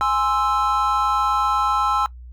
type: chord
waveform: triangle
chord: Ab augmented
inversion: none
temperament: equal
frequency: 830.6 / 1046.5 / 1318.5 Hz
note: Ab5 / C6 / E6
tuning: 0 / 0 / 0 cents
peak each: -21 / -21 / -18 dBFS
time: 0.01-2.06 s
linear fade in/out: 0 ms
effects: noise-tail reverb RT60 0.1 s tail -19 dB re dry + added 61 Hz sine -36 dBFS peak until 2.32 s